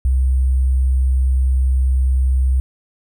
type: tone with sample-and-hold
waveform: sine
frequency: 64.9 Hz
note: C2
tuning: 13 cents flat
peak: -12 dBFS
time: 0.05-2.6 s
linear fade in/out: 0 ms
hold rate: 8820 Hz
effects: none